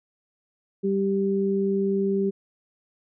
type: tone pair together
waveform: sine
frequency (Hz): 196 / 392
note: G3 / G4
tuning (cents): 0 / 0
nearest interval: octave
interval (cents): 1200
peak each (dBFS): -24 / -23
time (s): 0.83-2.31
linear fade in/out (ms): 20
effects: none